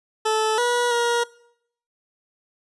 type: tone with pitch steps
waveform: 20% pulse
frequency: 436.3 / 484.3 / 474.3 Hz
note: A4 / B4 / A#4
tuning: -15 / -34 / +30 cents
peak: -14 dBFS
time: 0.25-1.24 s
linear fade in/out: 10 ms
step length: 330 ms
effects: noise-tail reverb RT60 0.7 s tail -22 dB re dry + resampled to 24000 Hz